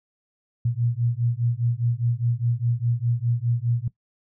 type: beating tone pair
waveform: sine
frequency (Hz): 116.54 / 121.44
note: A#2 / B2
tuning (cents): 0 / -29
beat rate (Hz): 4.9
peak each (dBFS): -24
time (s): 0.65-3.88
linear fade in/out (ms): 5
effects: noise-tail reverb RT60 0.1 s tail -18 dB re dry